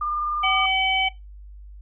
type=tone with vibrato; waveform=sine; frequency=1202 Hz; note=D6; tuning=40 cents sharp; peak=-23 dBFS; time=0.01-0.66 s; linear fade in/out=5 ms; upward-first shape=sine; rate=20 Hz; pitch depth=19 cents each way
type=harmonic tone; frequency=762 Hz; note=G5; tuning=49 cents flat; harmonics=1 / 3 / 4; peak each=-24 / -22 / -24 dBFS; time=0.43-1.09 s; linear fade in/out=10 ms
effects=noise-tail reverb RT60 0.2 s tail -19 dB re dry + added 50 Hz sine -39 dBFS peak until 1.81 s